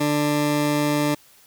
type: tone pair together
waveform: 20% pulse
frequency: 147.7 / 295.4 Hz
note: D3 / D4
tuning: +10 / +10 cents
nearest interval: octave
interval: 1200 cents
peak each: -19 / -18 dBFS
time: 0-1.15 s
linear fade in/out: 10 ms
effects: white hiss -53 dBFS RMS until 1.46 s